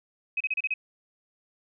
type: tone bursts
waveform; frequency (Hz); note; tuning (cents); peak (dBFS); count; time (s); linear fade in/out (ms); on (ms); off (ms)
sine; 2537; D#7; +33; -24; 6; 0.37-0.74; 5; 35; 32
effects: none